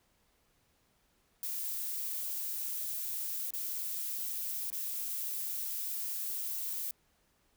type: noise with dropouts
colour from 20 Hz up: violet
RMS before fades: -37 dBFS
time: 1.43-6.91 s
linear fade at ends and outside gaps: 1 ms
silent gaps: 3.506-3.536 / 4.702-4.727 s
effects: pink hiss -72 dBFS RMS until 7.56 s